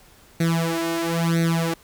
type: tone with flanger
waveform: sawtooth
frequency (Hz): 166.3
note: E3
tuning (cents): +16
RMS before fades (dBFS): -22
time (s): 0.4-1.74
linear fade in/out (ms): 5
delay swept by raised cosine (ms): 0.49 to 3.29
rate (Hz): 1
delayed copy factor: +1
effects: pink hiss -52 dBFS RMS until 1.83 s